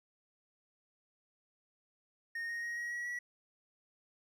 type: tone with pitch steps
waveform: triangle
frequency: 1848 / 1865.2 / 1882.5 / 1900 / 1917.6 / 1935.4 Hz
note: A#6 / A#6 / A#6 / A#6 / A#6 / B6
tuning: -16 / +1 / +16 / +33 / +48 / -36 cents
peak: -35 dBFS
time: 2.35-3.19 s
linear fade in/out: 5 ms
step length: 140 ms
effects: none